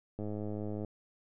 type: click train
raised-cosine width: 2 ms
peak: -26 dBFS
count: 70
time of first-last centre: 0.19-0.847 s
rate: 105 Hz
effects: none